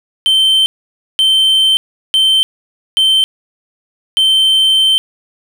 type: tone bursts at uneven times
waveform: triangle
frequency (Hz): 3106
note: G7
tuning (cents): -17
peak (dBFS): -6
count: 5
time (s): 0.26-0.66 / 1.19-1.77 / 2.14-2.43 / 2.97-3.24 / 4.17-4.98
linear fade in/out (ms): 0
effects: none